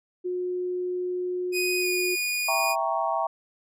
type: tone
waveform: sine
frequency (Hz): 361.3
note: F#4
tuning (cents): -41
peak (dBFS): -26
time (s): 0.24-2.16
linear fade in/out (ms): 20
type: tone with pitch glide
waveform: sawtooth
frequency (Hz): 2489 to 2453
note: D#7 to D#7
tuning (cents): 0 to -25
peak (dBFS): -22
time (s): 1.52-2.76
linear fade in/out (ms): 50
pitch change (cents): -25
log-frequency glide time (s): 1.8-1.87
type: chord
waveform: sine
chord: E diminished seventh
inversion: none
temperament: equal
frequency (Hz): 659.3 / 784 / 932.3 / 1108.7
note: E5 / G5 / Bb5 / Db6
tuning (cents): 0 / 0 / 0 / 0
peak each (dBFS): -28 / -29 / -29 / -30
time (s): 2.48-3.27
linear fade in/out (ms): 5
effects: none